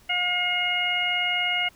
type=harmonic tone; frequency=716 Hz; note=F5; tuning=43 cents sharp; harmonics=1 / 2 / 3 / 4; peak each=-31 / -33 / -25 / -26 dBFS; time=0.09-1.69 s; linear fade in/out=10 ms; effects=pink hiss -56 dBFS RMS until 1.75 s